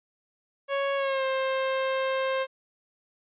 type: tone with pitch glide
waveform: sawtooth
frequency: 554.4 to 529.4 Hz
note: C#5 to C5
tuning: 0 to +20 cents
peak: -21 dBFS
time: 0.68-2.47 s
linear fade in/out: 50 ms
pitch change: -80 cents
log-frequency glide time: 0.96-1.24 s
effects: resampled to 8000 Hz